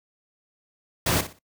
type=noise with echo; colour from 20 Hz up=pink; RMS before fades=-22 dBFS; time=1.06-1.21 s; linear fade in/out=5 ms; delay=60 ms; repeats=3; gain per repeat=-12 dB; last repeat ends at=1.39 s; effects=noise-tail reverb RT60 0.1 s tail -22 dB re dry + high-pass 60 Hz 12 dB/octave